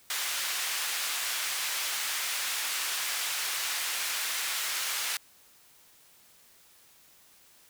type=band-pass noise; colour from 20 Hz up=pink; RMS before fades=-32 dBFS; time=0.1-5.17 s; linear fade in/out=2 ms; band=1600 to 16000 Hz; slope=12 dB/octave; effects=white hiss -59 dBFS RMS until 7.69 s